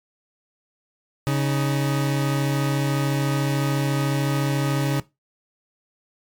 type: tone pair together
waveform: 40% pulse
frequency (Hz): 138.59 / 311.1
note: C#3 / D#4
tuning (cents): 0 / 0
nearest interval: octave + major second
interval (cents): 1400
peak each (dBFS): -19 / -27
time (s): 1.27-5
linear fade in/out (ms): 0
effects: noise-tail reverb RT60 0.2 s tail -18 dB re dry + MP3 96 kbps

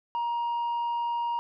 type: tone with tanh clipping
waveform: triangle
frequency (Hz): 944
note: A#5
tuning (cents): +22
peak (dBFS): -27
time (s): 0.15-1.39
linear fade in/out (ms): 0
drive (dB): 7
effects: none

